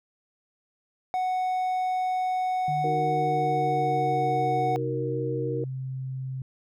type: tone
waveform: triangle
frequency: 740 Hz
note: F#5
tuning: in tune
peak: -22 dBFS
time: 1.14-4.76 s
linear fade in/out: 0 ms
type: tone with pitch glide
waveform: sine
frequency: 149.9 to 131.25 Hz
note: D3 to C3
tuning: +36 to +6 cents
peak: -30 dBFS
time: 2.68-6.42 s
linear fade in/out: 2 ms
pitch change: -230 cents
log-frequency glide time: 3.18-4.82 s
type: chord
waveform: sine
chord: D# minor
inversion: none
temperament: just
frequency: 311.1 / 373.4 / 466.7 Hz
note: D#4 / F#4 / A#4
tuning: 0 / +16 / +2 cents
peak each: -34 / -35 / -29 dBFS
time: 2.84-5.64 s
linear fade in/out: 2 ms
effects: none